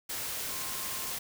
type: tone in noise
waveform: sine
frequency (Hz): 1060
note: C6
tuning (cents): +22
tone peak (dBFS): -47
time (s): 0.49-1.13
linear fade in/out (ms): 10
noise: white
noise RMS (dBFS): -36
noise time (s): 0.09-1.19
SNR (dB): -14
effects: none